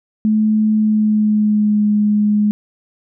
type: tone with pitch glide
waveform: sine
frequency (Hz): 215.5 to 209.1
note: A3 to G#3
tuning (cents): -36 to +12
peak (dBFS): -11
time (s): 0.25-2.51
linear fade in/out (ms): 0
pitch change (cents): -52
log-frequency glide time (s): 0.74-1.86
effects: none